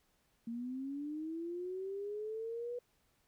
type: linear sweep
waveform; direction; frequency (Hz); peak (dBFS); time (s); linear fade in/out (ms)
sine; up; 227.6 to 490.5; -38; 0.47-2.79; 5
effects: pink hiss -75 dBFS RMS until 3.27 s